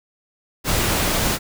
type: noise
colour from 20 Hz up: pink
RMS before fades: -20 dBFS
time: 0.64-1.39 s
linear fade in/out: 50 ms
effects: none